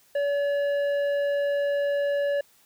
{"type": "tone with tanh clipping", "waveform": "triangle", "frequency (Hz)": 570, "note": "C#5", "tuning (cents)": 48, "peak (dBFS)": -24, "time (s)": [0.15, 2.41], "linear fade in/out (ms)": 5, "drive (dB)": 13, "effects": ["white hiss -60 dBFS RMS until 2.65 s"]}